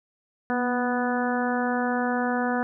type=harmonic tone with a mistuned harmonic; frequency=246.9 Hz; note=B3; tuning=in tune; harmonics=1 / 2 / 3 / 4 / 5 / 6 / 7; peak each=-26 / -30 / -29 / -34 / -36 / -32 / -35 dBFS; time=0.5-2.63 s; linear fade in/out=0 ms; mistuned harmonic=1; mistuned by=-28 cents; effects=none